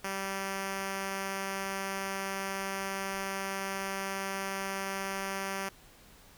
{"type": "tone", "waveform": "5% pulse", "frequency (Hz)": 194.4, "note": "G3", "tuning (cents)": -14, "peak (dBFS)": -22, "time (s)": [0.04, 5.69], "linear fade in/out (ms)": 5, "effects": ["pink hiss -57 dBFS RMS until 6.37 s"]}